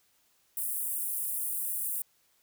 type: high-pass noise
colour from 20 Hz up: pink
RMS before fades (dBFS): -33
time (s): 0.57-2.02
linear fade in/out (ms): 2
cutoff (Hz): 9200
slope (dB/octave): 48
effects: white hiss -69 dBFS RMS until 2.42 s